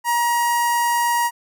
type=tone with notch filter; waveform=sawtooth; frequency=949 Hz; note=A#5; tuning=31 cents sharp; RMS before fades=-19 dBFS; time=0.04-1.31 s; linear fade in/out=50 ms; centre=3600 Hz; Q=0.95; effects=none

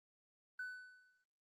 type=tone with exponential decay; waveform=triangle; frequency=1500 Hz; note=F#6; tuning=23 cents sharp; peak=-37 dBFS; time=0.59-1.24 s; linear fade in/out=5 ms; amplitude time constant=140 ms; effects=tanh soft clip ceiling -38 dBFS + Opus 32 kbps

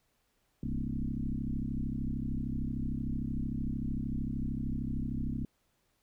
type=tone with frequency modulation; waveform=sine; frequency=130.9 Hz; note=C3; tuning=1 cent sharp; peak=-31 dBFS; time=0.63-5.45 s; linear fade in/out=2 ms; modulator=33.2 Hz; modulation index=4.2; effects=pink hiss -75 dBFS RMS until 6.02 s

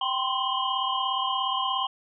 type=tone cluster; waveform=sine; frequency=780 / 1021 / 1058 / 2913 / 3154 Hz; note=G5 / C6 / C6 / F#7 / G7; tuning=-9 / -43 / +19 / -28 / +10 cents; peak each=-31 / -31 / -29 / -34 / -31 dBFS; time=0.01-1.87 s; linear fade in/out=5 ms; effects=none

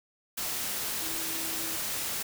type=tone in noise; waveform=sine; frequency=325.7 Hz; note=E4; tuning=21 cents flat; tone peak=-43 dBFS; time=1.01-1.76 s; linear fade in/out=10 ms; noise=white; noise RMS=-33 dBFS; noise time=0.37-2.23 s; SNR=-13 dB; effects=none

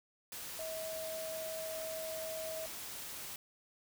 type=tone in noise; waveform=sine; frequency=640 Hz; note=D#5; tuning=49 cents sharp; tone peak=-40 dBFS; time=0.59-2.66 s; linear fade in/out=2 ms; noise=white; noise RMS=-45 dBFS; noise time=0.32-3.36 s; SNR=+2 dB; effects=none

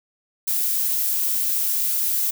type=noise; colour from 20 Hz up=violet; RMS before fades=-22 dBFS; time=0.47-2.31 s; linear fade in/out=10 ms; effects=none

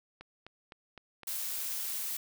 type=click train; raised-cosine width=0.3 ms; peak=-31 dBFS; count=5; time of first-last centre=0.21-1.233 s; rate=3.91 Hz
type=noise; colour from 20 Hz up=blue; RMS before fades=-36 dBFS; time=1.27-2.17 s; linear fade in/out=5 ms
effects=none

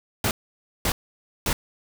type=noise bursts; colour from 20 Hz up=pink; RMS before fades=-23 dBFS; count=3; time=0.24-1.53 s; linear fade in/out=2 ms; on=70 ms; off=540 ms; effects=none

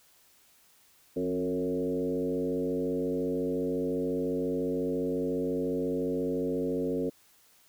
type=tone with frequency modulation; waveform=sine; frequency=360.1 Hz; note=F#4; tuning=47 cents flat; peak=-27 dBFS; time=1.16-7.1 s; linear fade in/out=10 ms; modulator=94.3 Hz; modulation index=1.7; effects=white hiss -62 dBFS RMS until 7.68 s

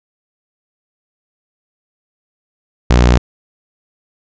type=tone; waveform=sawtooth; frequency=60.6 Hz; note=B1; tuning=32 cents flat; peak=-3 dBFS; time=2.9-3.18 s; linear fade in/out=5 ms; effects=resampled to 16000 Hz

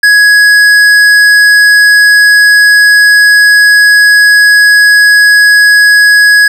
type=tone with tanh clipping; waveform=triangle; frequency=1670 Hz; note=G#6; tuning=9 cents sharp; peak=-3 dBFS; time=0.03-6.48 s; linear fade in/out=5 ms; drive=17 dB; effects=none

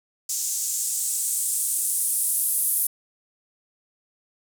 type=noise with band-pass filter sweep; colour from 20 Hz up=violet; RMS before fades=-25 dBFS; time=0.29-2.87 s; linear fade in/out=5 ms; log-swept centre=6700 to 11000 Hz; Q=2.6; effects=none

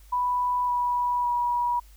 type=tone with pitch steps; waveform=sine; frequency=987.8 / 977 / 966.4 Hz; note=B5 / B5 / B5; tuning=0 / -19 / -38 cents; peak=-22 dBFS; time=0.12-1.8 s; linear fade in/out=10 ms; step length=560 ms; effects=added 50 Hz sine -48 dBFS peak until 1.96 s + white hiss -59 dBFS RMS until 1.96 s

